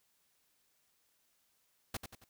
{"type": "noise with echo", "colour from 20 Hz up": "pink", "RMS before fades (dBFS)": -38, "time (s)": [1.94, 1.97], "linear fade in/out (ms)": 5, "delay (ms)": 91, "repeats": 3, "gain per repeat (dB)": -7, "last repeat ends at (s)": 2.243, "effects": ["white hiss -75 dBFS RMS until 2.29 s"]}